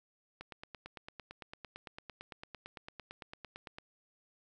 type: click train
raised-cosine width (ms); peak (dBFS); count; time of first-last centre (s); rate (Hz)
0.3; -29; 31; 0.41-3.785; 8.89
effects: none